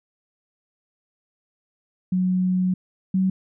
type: tone pair in turn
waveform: sine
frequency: 183.9 / 188.52 Hz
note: F#3 / F#3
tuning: -10 / +33 cents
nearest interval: unison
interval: 43 cents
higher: second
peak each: -18 / -17 dBFS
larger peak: second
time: 2.12-2.74 / 3.14-3.3 s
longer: first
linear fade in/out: 5 ms
effects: none